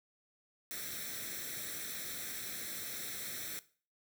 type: noise with comb filter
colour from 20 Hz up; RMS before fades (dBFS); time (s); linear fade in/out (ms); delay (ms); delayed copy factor
white; -42; 0.71-3.59; 0; 0.52; +0.75
effects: noise-tail reverb RT60 0.4 s tail -17 dB re dry + high-pass 100 Hz 12 dB/octave